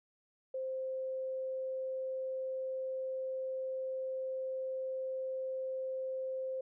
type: tone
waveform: sine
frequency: 523.3 Hz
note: C5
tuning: in tune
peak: -35 dBFS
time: 0.54-6.61 s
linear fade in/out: 5 ms
effects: none